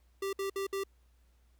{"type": "tone bursts", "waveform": "square", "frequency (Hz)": 391.7, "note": "G4", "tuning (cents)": -1, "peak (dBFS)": -33, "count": 4, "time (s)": [0.22, 0.837], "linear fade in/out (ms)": 5, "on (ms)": 110, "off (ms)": 59, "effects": ["added 60 Hz sine -63 dBFS peak until 1.59 s", "pink hiss -75 dBFS RMS until 1.59 s"]}